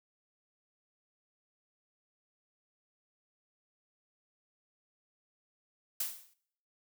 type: noise with exponential decay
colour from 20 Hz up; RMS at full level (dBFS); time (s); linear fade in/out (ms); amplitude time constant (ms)
blue; -31; 6-6.34; 5; 73
effects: noise-tail reverb RT60 0.7 s tail -23 dB re dry